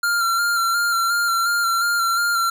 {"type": "tone with vibrato", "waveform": "square", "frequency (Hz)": 1383, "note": "F6", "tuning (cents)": -17, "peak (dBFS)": -18, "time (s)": [0.03, 2.5], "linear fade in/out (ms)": 5, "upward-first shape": "square", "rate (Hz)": 2.8, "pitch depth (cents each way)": 24, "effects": []}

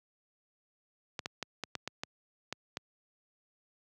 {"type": "clicks", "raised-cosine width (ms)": 0.2, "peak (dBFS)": -18, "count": 9, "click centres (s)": [1.192, 1.259, 1.427, 1.637, 1.753, 1.876, 2.035, 2.526, 2.771], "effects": ["high-pass 100 Hz 12 dB/octave"]}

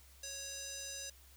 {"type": "tone with band-pass filter", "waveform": "square", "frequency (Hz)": 553, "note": "C#5", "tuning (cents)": -4, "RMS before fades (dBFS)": -45, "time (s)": [0.23, 1.1], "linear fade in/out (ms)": 5, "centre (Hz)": 6300, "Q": 2.5, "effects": ["added 67 Hz sine -60 dBFS peak until 1.36 s", "white hiss -63 dBFS RMS until 1.36 s"]}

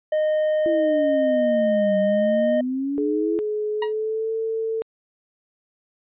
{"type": "tone", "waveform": "triangle", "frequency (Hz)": 616, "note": "D#5", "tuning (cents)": -17, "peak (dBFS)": -16, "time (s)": [0.12, 2.61], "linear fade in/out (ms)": 5}
{"type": "exponential two-way sweep", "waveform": "sine", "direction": "down then up", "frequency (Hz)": [338.8, 193.2, 338.8], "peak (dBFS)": -22, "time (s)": [0.66, 3.39], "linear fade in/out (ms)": 0, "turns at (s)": 1.98}
{"type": "tone with pitch glide", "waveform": "sine", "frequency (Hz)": [423.6, 446.5], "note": ["G#4", "A4"], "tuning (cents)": [34, 25], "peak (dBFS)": -22, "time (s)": [2.98, 4.82], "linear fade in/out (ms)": 0, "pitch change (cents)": 91, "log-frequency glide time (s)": [3.72, 4.32]}
{"type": "tone with exponential decay", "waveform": "sawtooth", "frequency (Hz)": 952, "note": "A#5", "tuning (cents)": 36, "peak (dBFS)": -18, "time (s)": [3.82, 3.93], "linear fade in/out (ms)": 5, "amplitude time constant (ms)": 23}
{"effects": ["resampled to 8000 Hz"]}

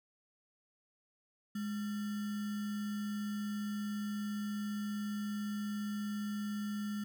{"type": "tone with sample-and-hold", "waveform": "sine", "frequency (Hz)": 207.7, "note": "G#3", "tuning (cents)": 0, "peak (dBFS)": -35, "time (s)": [1.55, 7.04], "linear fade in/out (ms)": 5, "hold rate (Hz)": 1575, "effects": []}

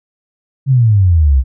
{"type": "exponential sweep", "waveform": "sine", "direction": "down", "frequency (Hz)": [140.1, 61.74], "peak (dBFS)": -6, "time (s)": [0.66, 1.44], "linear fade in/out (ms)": 50, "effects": []}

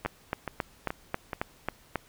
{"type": "two click trains", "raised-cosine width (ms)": 0.5, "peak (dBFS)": [-17, -13], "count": [4, 8], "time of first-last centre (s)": [[0.05, 1.332], [0.06, 1.957]], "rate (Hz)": [2.34, 3.69], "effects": ["pink hiss -58 dBFS RMS until 2.08 s"]}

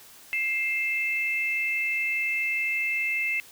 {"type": "tone pair together", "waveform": "sine", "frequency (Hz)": [2112, 2637], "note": ["C7", "E7"], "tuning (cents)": [16, 0], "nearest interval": "major third", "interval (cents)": 384, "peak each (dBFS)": -27, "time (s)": [0.33, 3.4], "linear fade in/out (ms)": 0, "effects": ["white hiss -50 dBFS RMS until 3.51 s"]}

